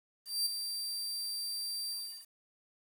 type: tone with ADSR envelope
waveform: sawtooth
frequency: 4699 Hz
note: D8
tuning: in tune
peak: -25 dBFS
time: 0.25-2.28 s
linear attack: 210 ms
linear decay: 11 ms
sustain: -8 dB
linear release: 360 ms
effects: 9-bit